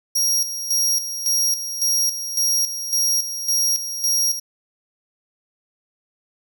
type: tone with tremolo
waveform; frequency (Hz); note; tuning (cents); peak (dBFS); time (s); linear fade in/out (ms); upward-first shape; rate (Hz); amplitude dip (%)
sawtooth; 5630; F8; +13; -14; 0.15-4.4; 10; square; 1.8; 65
effects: none